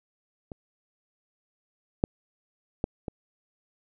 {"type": "clicks", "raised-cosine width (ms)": 2, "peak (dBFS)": [-25, -8, -12, -19], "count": 4, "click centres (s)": [0.518, 2.039, 2.841, 3.082], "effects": []}